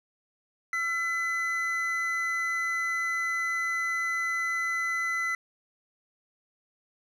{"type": "tone pair together", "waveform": "triangle", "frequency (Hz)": [1353, 2008], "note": ["E6", "B6"], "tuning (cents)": [45, 28], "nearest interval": "perfect fifth", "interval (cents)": 683, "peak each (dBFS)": [-31, -26], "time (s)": [0.73, 5.35], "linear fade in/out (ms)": 2, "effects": []}